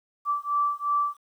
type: beating tone pair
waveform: sine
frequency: 1162 / 1164.8 Hz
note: D6 / D6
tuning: -19 / -15 cents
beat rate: 2.8 Hz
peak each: -26 dBFS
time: 0.25-1.17 s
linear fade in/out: 50 ms
effects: 10-bit